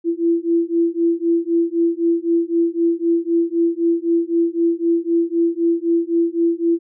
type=beating tone pair; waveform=sine; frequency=334.6 / 338.5 Hz; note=E4 / E4; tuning=+26 / +46 cents; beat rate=3.9 Hz; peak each=-18 dBFS; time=0.04-6.79 s; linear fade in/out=50 ms; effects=none